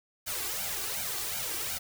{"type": "noise with flanger", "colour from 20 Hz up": "white", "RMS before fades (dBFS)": -34, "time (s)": [0.26, 1.79], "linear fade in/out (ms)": 20, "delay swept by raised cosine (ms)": [1.3, 2.6], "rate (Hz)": 2.7, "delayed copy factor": 0.9, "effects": []}